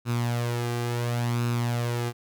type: tone with flanger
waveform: sawtooth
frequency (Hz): 119.5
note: A#2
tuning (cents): +43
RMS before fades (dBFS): -27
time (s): 0.05-2.13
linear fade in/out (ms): 50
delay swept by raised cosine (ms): 0.76 to 2.56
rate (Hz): 0.71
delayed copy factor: +0.55
effects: none